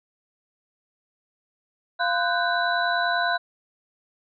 sine tone cluster, 694 / 1020 / 1488 / 1578 / 3950 Hz, F5 / C6 / F#6 / G6 / B7, -11 / -44 / +9 / +11 / 0 cents, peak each -25 / -29 / -25 / -30 / -31 dBFS, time 1.99-3.38 s, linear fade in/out 20 ms, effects none

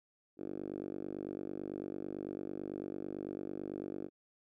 5% pulse tone with band-pass filter, 49 Hz, G1, in tune, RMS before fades -42 dBFS, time 0.37-4.1 s, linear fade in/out 50 ms, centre 330 Hz, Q 2.8, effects none

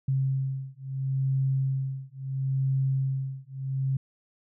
sine beating tone pair, 133.7 / 134.44 Hz, C3 / C3, +38 / +47 cents, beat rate 0.74 Hz, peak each -28 dBFS, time 0.08-3.97 s, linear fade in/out 5 ms, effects none

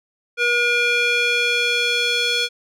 square tone with band-pass filter sweep, 480 Hz, B4, 49 cents flat, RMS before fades -19 dBFS, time 0.37-2.49 s, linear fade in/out 50 ms, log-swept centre 2100 to 3500 Hz, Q 2.1, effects none

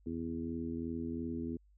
harmonic tone with a mistuned harmonic, 82.9 Hz, E2, 10 cents sharp, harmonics 1 / 2 / 3 / 4 / 5, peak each -45 / -47 / -38 / -42 / -47 dBFS, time 0.06-1.57 s, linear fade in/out 5 ms, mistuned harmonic 1, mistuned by +25 cents, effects added 50 Hz sine -62 dBFS peak until 1.77 s

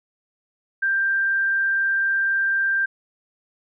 sine tone, 1581 Hz, G6, 14 cents sharp, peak -18 dBFS, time 0.82-2.86 s, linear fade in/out 10 ms, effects none

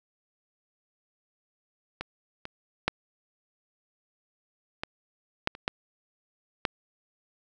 clicks, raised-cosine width 0.3 ms, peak -17 / -21 / -7 / -15 / -8 / -26 / -10 / -8 dBFS, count 8, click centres 2.01 / 2.454 / 2.88 / 4.835 / 5.474 / 5.551 / 5.679 / 6.652 s, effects none

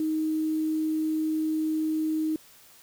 sine tone with quantisation, 313 Hz, D#4, 10 cents sharp, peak -24 dBFS, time 0-2.36 s, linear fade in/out 2 ms, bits 8, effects white hiss -54 dBFS RMS until 2.82 s

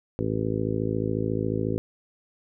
harmonic tone, 54.1 Hz, A1, 29 cents flat, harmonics 1 / 2 / 3 / 4 / 5 / 6 / 7 / 8 / 9, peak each -40 / -30 / -32 / -34 / -31 / -36 / -31 / -35 / -34 dBFS, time 0.19-1.78 s, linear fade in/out 0 ms, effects none

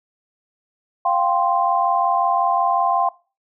sine chord, F suspended second, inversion none, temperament equal, 698.5 / 784 / 1046.5 Hz, F5 / G5 / C6, 0 / 0 / 0 cents, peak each -20 dBFS, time 1.05-3.09 s, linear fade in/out 5 ms, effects noise-tail reverb RT60 0.3 s tail -19 dB re dry

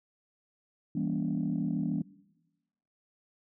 sine chord, E diminished seventh, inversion none, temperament just, 164.81 / 197.78 / 237.3 / 284.8 Hz, E3 / G3 / Bb3 / Db4, 0 / +16 / +31 / +47 cents, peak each -33 dBFS, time 0.95-2.02 s, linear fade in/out 5 ms, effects noise-tail reverb RT60 1.0 s tail -20 dB re dry + tanh soft clip ceiling -21 dBFS

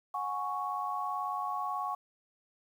sine chord, F# suspended second, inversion none, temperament equal with one note detuned, 732.3 / 830.6 / 1108.7 Hz, F#5 / G#5 / C#6, -18 / 0 / 0 cents, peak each -38 / -38 / -34 dBFS, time 0.14-1.95 s, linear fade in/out 5 ms, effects 10-bit

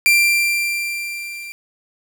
40% pulse tone with level ramp, 2366 Hz, D7, 12 cents sharp, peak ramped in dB -9 to -30 dBFS, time 0.06-1.52 s, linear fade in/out 0 ms, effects 8-bit

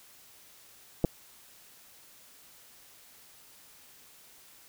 clicks, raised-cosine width 2 ms, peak -12 dBFS, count 2, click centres 1.042 / 1.048 s, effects white hiss -56 dBFS RMS until 4.68 s

